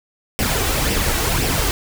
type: noise with flanger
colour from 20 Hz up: pink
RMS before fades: -19 dBFS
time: 0.39-1.71 s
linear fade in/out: 0 ms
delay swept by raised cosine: 0.37 to 2.67 ms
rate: 1.9 Hz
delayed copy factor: +0.5
effects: none